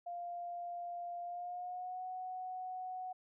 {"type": "tone with pitch glide", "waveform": "sine", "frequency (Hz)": [698.5, 740], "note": ["F5", "F#5"], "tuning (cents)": [0, 0], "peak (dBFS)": -40, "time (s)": [0.06, 3.13], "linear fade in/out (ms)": 10, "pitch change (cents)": 100, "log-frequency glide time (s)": [1.23, 2.04], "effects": []}